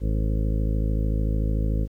harmonic tone, 53.5 Hz, A1, 48 cents flat, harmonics 1 / 2 / 3 / 4 / 5 / 6 / 8 / 9 / 10, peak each -22 / -28 / -32 / -34 / -36 / -38 / -40 / -41 / -42 dBFS, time 0-1.88 s, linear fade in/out 50 ms, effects 10-bit

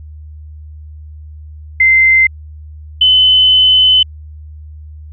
sine tone pair in turn, 2077 / 3030 Hz, C7 / F#7, -13 / +40 cents, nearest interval perfect fifth, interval 653 cents, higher second, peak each -5 dBFS, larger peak neither, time 1.8-2.27 / 3.01-4.03 s, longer second, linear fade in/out 5 ms, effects added 76 Hz sine -29 dBFS peak until 5.12 s

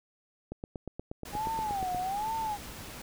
click train, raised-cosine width 2 ms, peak -24 dBFS, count 13, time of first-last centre 0.52-1.947 s, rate 8.41 Hz
pink noise, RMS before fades -44 dBFS, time 1.25-3.02 s, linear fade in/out 5 ms
sine tone with vibrato, 807 Hz, G#5, 50 cents flat, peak -30 dBFS, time 1.32-2.58 s, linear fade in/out 50 ms, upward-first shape sine, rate 1.2 Hz, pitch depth 190 cents each way
effects none

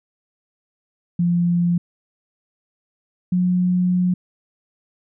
sine tone pair in turn, 173.5 / 180.43 Hz, F3 / F#3, -11 / -43 cents, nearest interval minor second, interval 68 cents, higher second, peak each -15 / -15 dBFS, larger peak neither, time 1.19-1.78 / 3.32-4.14 s, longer second, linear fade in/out 5 ms, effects none

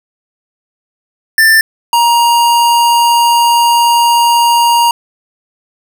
square tone pair in turn, 1779 / 942.4 Hz, A6 / A#5, +19 / +19 cents, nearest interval major seventh, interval 1100 cents, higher first, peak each -5 / -7 dBFS, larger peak first, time 1.38-1.61 / 1.93-4.91 s, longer second, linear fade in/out 2 ms, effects none

